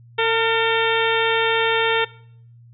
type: harmonic tone with a mistuned harmonic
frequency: 451.7 Hz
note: A4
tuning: 45 cents sharp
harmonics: 1 / 2 / 3 / 4 / 5 / 6 / 7 / 8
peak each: -20 / -23 / -25 / -26 / -27 / -28 / -28 / -29 dBFS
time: 0.18-2.05 s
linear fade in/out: 10 ms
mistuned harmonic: 3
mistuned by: +42 cents
effects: noise-tail reverb RT60 0.6 s tail -20 dB re dry + added 118 Hz sine -44 dBFS peak until 2.73 s